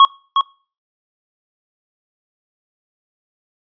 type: tone with echo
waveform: square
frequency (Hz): 1100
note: C#6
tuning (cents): -14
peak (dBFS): -5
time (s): 0-0.05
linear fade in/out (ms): 2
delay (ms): 360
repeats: 1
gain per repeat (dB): -7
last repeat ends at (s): 0.41
effects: noise-tail reverb RT60 0.4 s tail -24 dB re dry + resampled to 11025 Hz